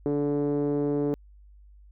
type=tone with low-pass filter; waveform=5% pulse; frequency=144.9 Hz; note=D3; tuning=23 cents flat; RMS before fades=-26 dBFS; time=0.06-1.14 s; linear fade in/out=0 ms; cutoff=370 Hz; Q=5.4; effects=added 50 Hz sine -49 dBFS peak until 1.91 s